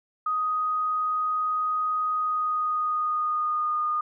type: tone with pitch glide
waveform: sine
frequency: 1249 to 1224 Hz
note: D#6 to D#6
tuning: +6 to -29 cents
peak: -23 dBFS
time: 0.26-4.01 s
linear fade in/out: 5 ms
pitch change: -35 cents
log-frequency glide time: 2.11-3.8 s
effects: none